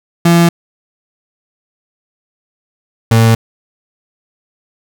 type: tone pair in turn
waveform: 35% pulse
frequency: 170 / 113.46 Hz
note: F3 / A#2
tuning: -46 / -46 cents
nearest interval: perfect fifth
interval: 700 cents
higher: first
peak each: -4 dBFS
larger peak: neither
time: 0.25-0.49 / 3.11-3.35 s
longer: neither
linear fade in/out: 5 ms
effects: none